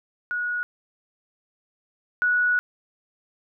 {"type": "tone pair in turn", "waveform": "sine", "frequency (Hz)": [1456, 1467], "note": ["F#6", "F#6"], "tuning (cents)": [-28, -15], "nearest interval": "unison", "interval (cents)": 13, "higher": "second", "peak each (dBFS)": [-24, -18], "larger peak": "second", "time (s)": [[0.31, 0.63], [2.22, 2.59]], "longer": "second", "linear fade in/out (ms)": 0, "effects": []}